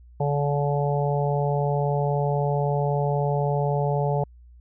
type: harmonic tone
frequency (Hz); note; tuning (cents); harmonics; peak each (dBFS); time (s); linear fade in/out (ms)
143.8; D3; -36; 1 / 3 / 4 / 5 / 6; -23 / -28 / -29 / -30 / -31; 0.2-4.24; 5
effects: added 60 Hz sine -46 dBFS peak until 4.6 s